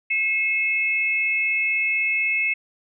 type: tone pair together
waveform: sine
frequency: 2164 / 2600 Hz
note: C#7 / E7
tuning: -42 / -24 cents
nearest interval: minor third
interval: 318 cents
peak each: -22 dBFS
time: 0.1-2.54 s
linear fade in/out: 10 ms
effects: none